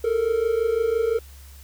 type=tone pair together; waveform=triangle; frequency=436.2 / 462.1 Hz; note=A4 / A#4; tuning=-15 / -15 cents; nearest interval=minor second; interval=100 cents; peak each=-22 / -19 dBFS; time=0.04-1.19 s; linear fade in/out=5 ms; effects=added 69 Hz sine -42 dBFS peak until 1.63 s + white hiss -51 dBFS RMS until 1.63 s